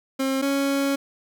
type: tone pair in turn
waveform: 30% pulse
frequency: 267.4 / 277.1 Hz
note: C4 / C#4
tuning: +38 / -1 cents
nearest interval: minor second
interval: 61 cents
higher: second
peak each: -19 / -18 dBFS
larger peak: second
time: 0.19-0.42 / 0.42-0.96 s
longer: second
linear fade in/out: 10 ms
effects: none